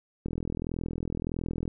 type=click train; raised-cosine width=3 ms; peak=-19 dBFS; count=60; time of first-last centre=0.26-1.678 s; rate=41.6 Hz; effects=none